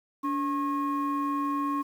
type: tone pair together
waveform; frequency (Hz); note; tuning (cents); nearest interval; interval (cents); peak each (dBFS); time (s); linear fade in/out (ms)
sine; 287.4 / 1085; D4 / C#6; -37 / -37; octave + major seventh; 2300; -27; 0.23-1.83; 20
effects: tanh soft clip ceiling -22 dBFS + 9-bit